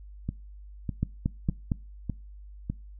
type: two click trains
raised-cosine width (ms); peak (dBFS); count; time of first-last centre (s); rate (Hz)
5; -17 / -13; 5 / 4; 0.29-2.7 / 1.03-1.718; 1.66 / 4.36
effects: noise-tail reverb RT60 0.3 s tail -23 dB re dry + added 50 Hz sine -43 dBFS peak until 2.99 s